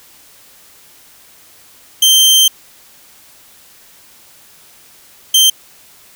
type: tone bursts at uneven times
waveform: sawtooth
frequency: 3136 Hz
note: G7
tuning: in tune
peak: -3 dBFS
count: 2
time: 2.02-2.48 / 5.34-5.5 s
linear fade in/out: 5 ms
effects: white hiss -44 dBFS RMS until 6.15 s